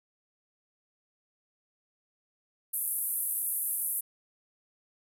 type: band-pass noise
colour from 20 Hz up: white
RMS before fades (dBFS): -32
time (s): 2.73-4.01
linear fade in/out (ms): 10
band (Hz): 10000 to 13000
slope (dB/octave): 48
effects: none